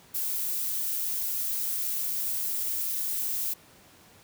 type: noise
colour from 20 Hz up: violet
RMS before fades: -30 dBFS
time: 0.14-3.54 s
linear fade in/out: 10 ms
effects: pink hiss -55 dBFS RMS until 4.23 s + high-pass 80 Hz 12 dB/octave